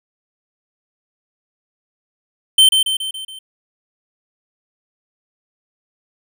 square tone with echo, 3100 Hz, G7, 20 cents flat, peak -7 dBFS, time 2.58-2.69 s, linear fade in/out 5 ms, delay 140 ms, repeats 5, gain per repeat -5 dB, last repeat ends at 3.39 s, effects none

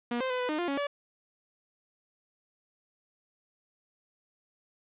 sawtooth tone with pitch steps, 239.7 / 520 / 503 / 497.2 / 305.7 / 349.8 / 278.7 / 573 Hz, A#3 / C5 / B4 / B4 / D#4 / F4 / C#4 / D5, +48 / -11 / +32 / +12 / -30 / +3 / +9 / -43 cents, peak -25 dBFS, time 0.11-0.87 s, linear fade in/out 5 ms, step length 95 ms, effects resampled to 8000 Hz + 10-bit

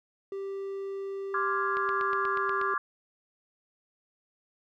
triangle tone, 392 Hz, G4, in tune, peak -31 dBFS, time 0.32-2.74 s, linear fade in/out 2 ms
sine chord, D half-diminished seventh, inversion third, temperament equal, 1046.5 / 1174.7 / 1396.9 / 1661.2 Hz, C6 / D6 / F6 / Ab6, 0 / 0 / 0 / 0 cents, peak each -35 / -29 / -34 / -34 dBFS, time 1.34-2.78 s, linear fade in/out 2 ms
click train, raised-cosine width 0.3 ms, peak -24 dBFS, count 8, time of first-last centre 1.77-2.614 s, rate 8.29 Hz
effects none

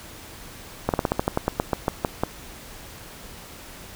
slowing click train, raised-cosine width 1 ms, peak -6 dBFS, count 14, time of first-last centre 0.89-2.235 s, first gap 48 ms, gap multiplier 1.12, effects pink hiss -42 dBFS RMS until 3.95 s

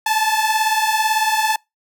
sawtooth beating tone pair, 863 / 881 Hz, A5 / A5, -34 / +2 cents, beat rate 18 Hz, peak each -15 dBFS, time 0.06-1.56 s, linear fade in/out 5 ms, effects noise-tail reverb RT60 0.2 s tail -26 dB re dry

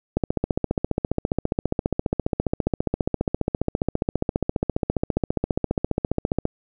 click train, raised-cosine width 2 ms, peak -7 dBFS, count 94, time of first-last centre 0.17-6.454 s, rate 14.8 Hz, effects none

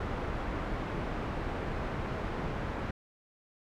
pink low-pass noise, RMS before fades -35 dBFS, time 0-2.91 s, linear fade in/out 5 ms, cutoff 1600 Hz, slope 12 dB/octave, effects none

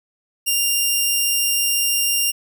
10% pulse tone, 2794 Hz, F7, in tune, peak -8 dBFS, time 0.46-2.32 s, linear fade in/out 20 ms, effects none

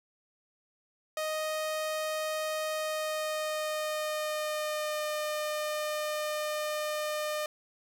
sawtooth tone with pitch glide, 622.3 to 606.3 Hz, D#5 to D#5, 0 to -45 cents, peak -27 dBFS, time 1.17-7.46 s, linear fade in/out 2 ms, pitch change -45 cents, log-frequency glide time 2.73-5.05 s, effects none

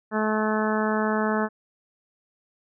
harmonic tone, 215.7 Hz, A3, 34 cents flat, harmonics 1 / 2 / 3 / 4 / 5 / 6 / 7 / 8, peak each -25 / -28 / -30 / -31 / -32 / -33 / -33 / -34 dBFS, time 0.11-1.49 s, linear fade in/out 50 ms, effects none

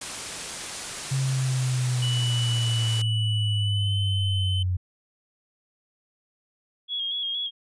white noise, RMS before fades -33 dBFS, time 0.01-3.02 s, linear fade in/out 5 ms
sine linear sweep, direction down, 135 to 90.2 Hz, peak -22 dBFS, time 1.11-4.77 s, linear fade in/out 10 ms
triangle tone with pitch glide, 2960 to 3054 Hz, F#7 to G7, 0 to -46 cents, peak -27 dBFS, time 2.02-4.63 s, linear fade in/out 5 ms, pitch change +54 cents, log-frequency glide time 3.57-3.93 s
sine tone with vibrato, 3301 Hz, G#7, 11 cents flat, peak -26 dBFS, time 6.88-7.51 s, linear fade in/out 50 ms, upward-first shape square, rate 4.3 Hz, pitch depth 31 cents each way
effects resampled to 22050 Hz

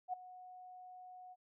sine tone with ADSR envelope, 733 Hz, F#5, 16 cents flat, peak -34 dBFS, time 0.08-1.36 s, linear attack 52 ms, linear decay 9 ms, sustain -17 dB, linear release 39 ms, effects none

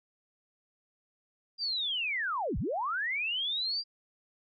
sine linear two-way sweep, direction down then up, 4830 to 32.87 to 4830 Hz, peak -29 dBFS, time 1.58-3.84 s, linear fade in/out 50 ms, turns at 2.58 s, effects MP3 96 kbps

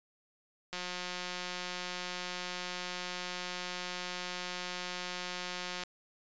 click train, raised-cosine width 0.2 ms, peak -21 dBFS, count 920, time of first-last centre 0.73-5.836 s, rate 180 Hz, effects resampled to 16000 Hz

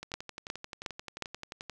two click trains, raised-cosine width 0.2 ms, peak -23 / -16 dBFS, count 20 / 4, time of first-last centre 0.03-1.697 / 0.14-1.223 s, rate 11.4 / 2.77 Hz, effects none

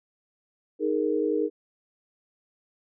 sine chord, D# suspended fourth, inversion none, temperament equal, 311.1 / 415.3 / 466.2 Hz, D#4 / G#4 / A#4, 0 / 0 / 0 cents, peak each -27 dBFS, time 0.79-1.5 s, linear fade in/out 50 ms, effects none

